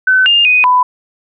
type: tone with pitch steps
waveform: sine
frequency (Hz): 1518 / 2812 / 2493 / 998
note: F#6 / F7 / D#7 / B5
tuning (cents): +44 / +11 / +3 / +18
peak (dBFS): -6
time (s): 0.07-0.83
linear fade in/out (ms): 5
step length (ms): 190
effects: none